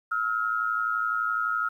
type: tone pair together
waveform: sine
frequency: 1297 / 1408.8 Hz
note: E6 / F6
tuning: -28 / +15 cents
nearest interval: minor second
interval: 143 cents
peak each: -27 dBFS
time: 0.11-1.69 s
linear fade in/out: 10 ms
effects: 10-bit